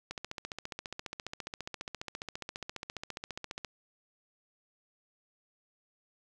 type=click train; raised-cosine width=0.2 ms; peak=-21 dBFS; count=53; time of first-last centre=0.11-3.647 s; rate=14.7 Hz; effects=none